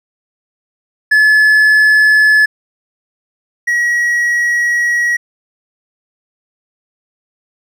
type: tone pair in turn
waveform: triangle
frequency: 1719 / 1911.3 Hz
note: A6 / A#6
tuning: -41 / +43 cents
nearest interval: major second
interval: 184 cents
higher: second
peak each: -4 / -9 dBFS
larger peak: first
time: 1.11-2.46 / 3.67-5.17 s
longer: second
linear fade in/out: 10 ms
effects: none